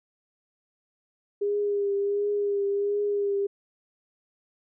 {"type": "tone with vibrato", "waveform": "sine", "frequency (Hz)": 405.4, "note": "G#4", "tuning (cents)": -42, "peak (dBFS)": -23, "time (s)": [1.41, 3.47], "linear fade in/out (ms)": 10, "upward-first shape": "triangle", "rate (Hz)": 1.4, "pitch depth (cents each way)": 31, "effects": []}